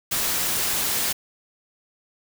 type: noise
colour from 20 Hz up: white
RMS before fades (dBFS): -24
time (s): 0.11-1.13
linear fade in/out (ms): 10
effects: none